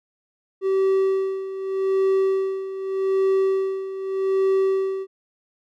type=tone with tremolo; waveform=triangle; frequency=384.7 Hz; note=G4; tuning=33 cents flat; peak=-14 dBFS; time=0.61-5.07 s; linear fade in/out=50 ms; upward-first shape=sine; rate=0.83 Hz; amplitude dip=75%; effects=none